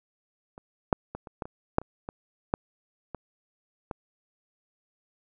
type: clicks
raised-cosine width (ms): 1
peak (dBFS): -30 / -6 / -21 / -28 / -18 / -26 / -6 / -29 / -21 / -9 / -21 / -19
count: 12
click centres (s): 0.579 / 0.928 / 1.15 / 1.272 / 1.422 / 1.455 / 1.784 / 1.816 / 2.089 / 2.539 / 3.147 / 3.912
effects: none